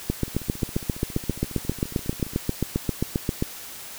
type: two click trains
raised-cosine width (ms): 3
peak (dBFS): -9 / -24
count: 26 / 31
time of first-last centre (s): 0.1-3.424 / 0.28-2.335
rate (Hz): 7.52 / 14.6
effects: white hiss -39 dBFS RMS until 3.98 s